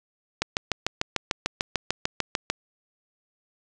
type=click train; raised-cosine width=0.2 ms; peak=-6 dBFS; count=15; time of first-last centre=0.42-2.5 s; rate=6.73 Hz; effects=resampled to 24000 Hz + 7-bit